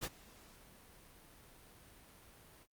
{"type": "noise with ADSR envelope", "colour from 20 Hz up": "pink", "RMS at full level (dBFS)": -37, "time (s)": [0.01, 2.67], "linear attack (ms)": 34, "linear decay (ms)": 41, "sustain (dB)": -23, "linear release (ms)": 53, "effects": ["Opus 48 kbps"]}